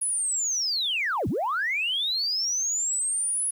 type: linear two-way sweep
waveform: sine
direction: down then up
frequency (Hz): 10470 to 77.2 to 10470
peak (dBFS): -23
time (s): 0.01-3.51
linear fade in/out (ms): 10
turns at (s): 1.28
effects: tanh soft clip ceiling -19 dBFS + 9-bit